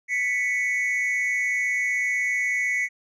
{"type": "tone pair together", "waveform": "triangle", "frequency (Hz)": [1983, 2219], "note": ["B6", "C#7"], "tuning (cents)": [7, 1], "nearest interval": "major second", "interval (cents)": 194, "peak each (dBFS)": -23, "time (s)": [0.08, 2.89], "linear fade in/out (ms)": 50, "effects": ["resampled to 24000 Hz"]}